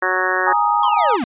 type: harmonic tone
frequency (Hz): 185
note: F#3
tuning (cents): 0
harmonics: 2 / 3 / 4 / 5 / 6 / 7 / 8 / 9 / 10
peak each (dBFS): -25 / -26 / -27 / -27 / -23 / -28 / -24 / -22 / -24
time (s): 0.02-0.53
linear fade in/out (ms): 5
type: chord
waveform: sine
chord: Ab suspended second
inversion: none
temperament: just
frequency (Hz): 830.6 / 934.4 / 1245.9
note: Ab5 / Bb5 / Eb6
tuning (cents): 0 / +4 / +2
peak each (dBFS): -18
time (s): 0.46-1.17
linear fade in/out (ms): 20
type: linear sweep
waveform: square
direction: down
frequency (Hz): 1100 to 213.9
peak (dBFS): -19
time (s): 0.83-1.24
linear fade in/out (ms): 2
effects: resampled to 8000 Hz